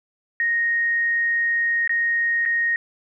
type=tone with dropouts; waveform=sine; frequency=1864.7 Hz; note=A#6; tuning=in tune; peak=-18 dBFS; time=0.4-2.76 s; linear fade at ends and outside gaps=1 ms; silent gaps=1.876-1.894 / 2.453-2.459 s; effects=none